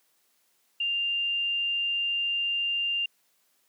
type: tone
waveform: sine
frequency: 2794 Hz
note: F7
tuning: in tune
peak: -25 dBFS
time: 0.8-3.06 s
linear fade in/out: 5 ms
effects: white hiss -69 dBFS RMS until 3.68 s + high-pass 200 Hz 12 dB/octave